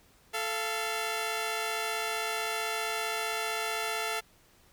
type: tone pair together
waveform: 10% pulse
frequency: 439.5 / 687 Hz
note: A4 / F5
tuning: -2 / -29 cents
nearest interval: minor sixth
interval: 773 cents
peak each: -25 dBFS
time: 0.33-4.21 s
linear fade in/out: 20 ms
effects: pink hiss -62 dBFS RMS until 4.72 s